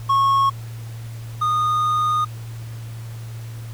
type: tone pair in turn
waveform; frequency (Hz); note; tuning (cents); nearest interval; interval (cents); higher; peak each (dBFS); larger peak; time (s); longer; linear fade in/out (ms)
triangle; 1096 / 1230.2; C#6 / D#6; -20 / -20; major second; 200; second; -12 / -15; first; 0.09-0.5 / 1.41-2.25; second; 10
effects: added 114 Hz sine -30 dBFS peak until 3.73 s + pink hiss -45 dBFS RMS until 3.73 s